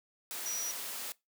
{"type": "tone in noise", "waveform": "sine", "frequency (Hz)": 5820, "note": "F#8", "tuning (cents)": -29, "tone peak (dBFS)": -34, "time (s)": [0.46, 0.71], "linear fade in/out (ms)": 0, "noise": "white", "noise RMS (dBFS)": -40, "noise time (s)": [0.31, 1.12], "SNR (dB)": 3, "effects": ["noise-tail reverb RT60 0.2 s tail -22 dB re dry", "high-pass 300 Hz 12 dB/octave"]}